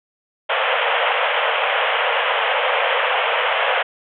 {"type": "band-pass noise", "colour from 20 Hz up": "pink", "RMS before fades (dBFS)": -19, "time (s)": [0.49, 3.83], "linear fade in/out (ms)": 10, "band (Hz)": [470, 3300], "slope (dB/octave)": 96, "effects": []}